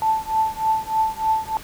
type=tone with tremolo; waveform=sine; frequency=880 Hz; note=A5; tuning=in tune; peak=-14 dBFS; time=0.02-1.57 s; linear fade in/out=0 ms; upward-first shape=triangle; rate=3.3 Hz; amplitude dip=100%; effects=pink hiss -40 dBFS RMS until 1.63 s